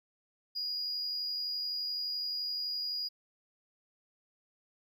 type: tone with amplitude modulation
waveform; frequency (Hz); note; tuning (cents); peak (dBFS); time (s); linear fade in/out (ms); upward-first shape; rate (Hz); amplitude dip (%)
triangle; 4882; D#8; -34; -29; 0.55-3.09; 20; sine; 91.7; 35
effects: tanh soft clip ceiling -29 dBFS